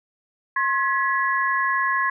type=tone cluster; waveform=sine; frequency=1069 / 1684 / 1947 Hz; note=C6 / G#6 / B6; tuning=+37 / +24 / -25 cents; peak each=-22 / -23 / -27 dBFS; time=0.56-2.1 s; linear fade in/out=5 ms; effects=none